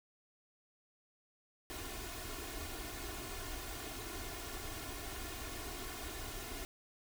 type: noise with comb filter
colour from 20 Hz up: pink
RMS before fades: -44 dBFS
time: 1.7-6.65 s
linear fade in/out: 0 ms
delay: 2.8 ms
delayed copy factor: +0.75
effects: none